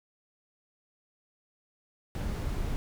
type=noise; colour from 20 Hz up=brown; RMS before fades=-32 dBFS; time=2.15-2.76 s; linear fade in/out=0 ms; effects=none